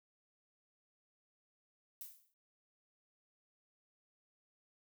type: noise with exponential decay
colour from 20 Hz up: violet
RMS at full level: -45 dBFS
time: 2.01-2.34 s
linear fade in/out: 1 ms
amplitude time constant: 70 ms
effects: none